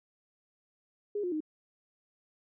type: tone with pitch steps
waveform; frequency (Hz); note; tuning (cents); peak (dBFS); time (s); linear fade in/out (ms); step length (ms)
sine; 412.4 / 356.9 / 309; G#4 / F4 / D#4; -12 / +38 / -12; -30; 1.15-1.405; 5; 85
effects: none